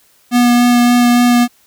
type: tone with vibrato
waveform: square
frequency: 242.3 Hz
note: B3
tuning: 33 cents flat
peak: -8 dBFS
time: 0.31-1.48 s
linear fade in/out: 50 ms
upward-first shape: sine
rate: 3.5 Hz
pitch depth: 10 cents each way
effects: white hiss -52 dBFS RMS until 1.66 s